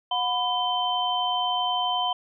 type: tone cluster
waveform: sine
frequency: 727 / 996 / 3094 Hz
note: F#5 / B5 / G7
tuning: -31 / +14 / -23 cents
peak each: -27 dBFS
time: 0.11-2.13 s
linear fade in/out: 5 ms
effects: none